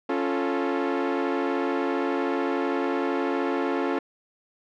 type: chord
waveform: sawtooth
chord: Db augmented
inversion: none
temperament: equal with one note detuned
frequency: 276.2 / 349.2 / 440 Hz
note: Db4 / F4 / A4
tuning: -6 / 0 / 0 cents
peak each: -23 / -24 / -25 dBFS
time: 0.09-3.99 s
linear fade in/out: 5 ms
effects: low-pass 2000 Hz 12 dB/octave